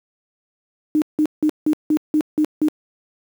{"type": "tone bursts", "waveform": "sine", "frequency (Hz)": 305.3, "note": "D#4", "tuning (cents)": -33, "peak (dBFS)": -13, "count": 8, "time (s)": [0.95, 2.684], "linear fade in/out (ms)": 0, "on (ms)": 68, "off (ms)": 170, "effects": ["high-pass 150 Hz 12 dB/octave", "7-bit"]}